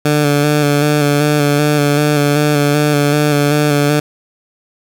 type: tone with vibrato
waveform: 15% pulse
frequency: 146.83 Hz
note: D3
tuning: in tune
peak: -4 dBFS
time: 0.05-4 s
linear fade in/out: 5 ms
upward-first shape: square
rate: 2.6 Hz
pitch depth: 25 cents each way
effects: none